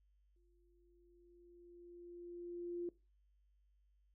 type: tone with exponential growth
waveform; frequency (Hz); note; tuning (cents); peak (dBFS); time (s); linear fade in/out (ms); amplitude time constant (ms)
sine; 348.1; F4; -6; -38; 0.36-2.89; 2; 550
effects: noise-tail reverb RT60 0.3 s tail -21 dB re dry + added 50 Hz sine -70 dBFS peak until 4.14 s